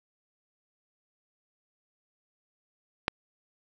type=click; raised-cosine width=0.3 ms; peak=-8 dBFS; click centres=3.081 s; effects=none